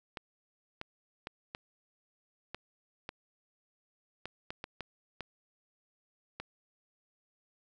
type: clicks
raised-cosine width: 0.3 ms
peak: -23 dBFS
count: 12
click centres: 0.172 / 0.814 / 1.271 / 1.549 / 2.546 / 3.091 / 4.256 / 4.505 / 4.641 / 4.807 / 5.207 / 6.4 s
effects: none